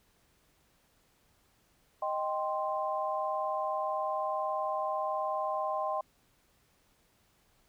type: chord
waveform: sine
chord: C minor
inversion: first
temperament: equal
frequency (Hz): 622.3 / 784 / 1046.5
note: Eb5 / G5 / C6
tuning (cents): 0 / 0 / 0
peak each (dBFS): -34 / -35 / -34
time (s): 2.02-6.01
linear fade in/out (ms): 5
effects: pink hiss -69 dBFS RMS until 7.68 s